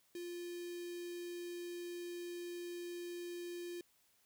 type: tone with notch filter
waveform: square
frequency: 349.2 Hz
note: F4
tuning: in tune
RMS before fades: -45 dBFS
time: 0.15-3.81 s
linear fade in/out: 2 ms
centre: 1100 Hz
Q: 0.75
effects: white hiss -73 dBFS RMS until 4.25 s